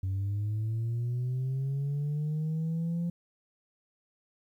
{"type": "linear sweep", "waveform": "sine", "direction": "up", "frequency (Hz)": [93.8, 173.1], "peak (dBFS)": -26, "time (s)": [0.03, 3.1], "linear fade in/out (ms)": 5, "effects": ["tanh soft clip ceiling -27 dBFS", "11-bit"]}